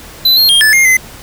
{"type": "tone with pitch steps", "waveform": "square", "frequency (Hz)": [4013, 4230, 3221, 1740, 2125, 2048], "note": ["B7", "C8", "G7", "A6", "C7", "C7"], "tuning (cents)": [27, 18, 46, -20, 26, -38], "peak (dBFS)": -6, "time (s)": [0.25, 0.97], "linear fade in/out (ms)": 5, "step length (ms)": 120, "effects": ["pink hiss -33 dBFS RMS until 1.22 s"]}